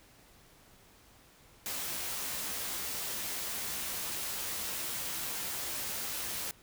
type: noise with comb filter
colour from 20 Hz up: white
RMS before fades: -37 dBFS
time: 1.66-6.51 s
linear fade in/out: 0 ms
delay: 15 ms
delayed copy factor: +0.5
effects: pink hiss -60 dBFS RMS until 6.62 s